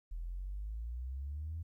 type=exponential sweep; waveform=sine; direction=up; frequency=39.72 to 84.3 Hz; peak=-37 dBFS; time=0.11-1.63 s; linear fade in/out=10 ms; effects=tanh soft clip ceiling -33 dBFS + 13-bit